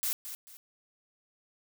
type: noise with echo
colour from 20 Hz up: blue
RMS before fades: -31 dBFS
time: 0.03-0.13 s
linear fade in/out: 0 ms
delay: 220 ms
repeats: 2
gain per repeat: -10 dB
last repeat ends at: 0.57 s
effects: none